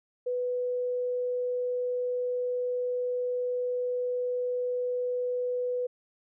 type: tone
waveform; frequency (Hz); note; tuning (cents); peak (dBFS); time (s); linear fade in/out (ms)
sine; 495.3; B4; +5; -27; 0.26-5.87; 10
effects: none